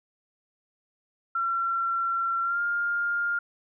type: tone with pitch glide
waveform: sine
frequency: 1361 to 1406.6 Hz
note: F6 to F6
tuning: -45 to +12 cents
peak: -24 dBFS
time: 1.35-3.39 s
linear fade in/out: 5 ms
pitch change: +57 cents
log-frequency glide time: 2.42-2.61 s
effects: none